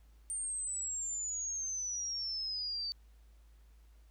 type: exponential sweep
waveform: sine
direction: down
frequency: 8870 to 4570 Hz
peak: -35 dBFS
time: 0.3-2.92 s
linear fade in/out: 0 ms
effects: added 54 Hz sine -57 dBFS peak until 4.1 s + pink hiss -73 dBFS RMS until 4.1 s